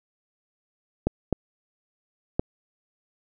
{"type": "clicks", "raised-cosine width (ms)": 2, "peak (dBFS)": -8, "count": 3, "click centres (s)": [1.07, 1.327, 2.395], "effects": []}